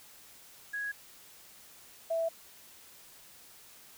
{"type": "tone pair in turn", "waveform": "sine", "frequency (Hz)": [1661.2, 659.2], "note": ["G#6", "E5"], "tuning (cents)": [0, 0], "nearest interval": "octave + major third", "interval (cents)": 1600, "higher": "first", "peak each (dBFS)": [-33, -28], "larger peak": "second", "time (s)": [[0.73, 0.92], [2.1, 2.29]], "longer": "neither", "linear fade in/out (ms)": 10, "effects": ["white hiss -55 dBFS RMS until 3.97 s"]}